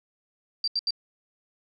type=tone bursts; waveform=sine; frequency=4699 Hz; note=D8; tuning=in tune; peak=-23 dBFS; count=3; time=0.64-0.907 s; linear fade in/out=2 ms; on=37 ms; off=78 ms; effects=none